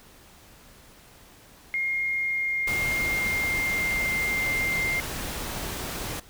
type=tone with pitch glide; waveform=sine; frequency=2134 to 2101 Hz; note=C7 to C7; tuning=+34 to +7 cents; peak=-24 dBFS; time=1.74-5 s; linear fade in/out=0 ms; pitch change=-27 cents; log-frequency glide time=2.06-4.14 s
type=noise; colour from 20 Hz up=pink; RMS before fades=-33 dBFS; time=2.67-6.2 s; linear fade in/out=5 ms
effects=pink hiss -52 dBFS RMS until 6.29 s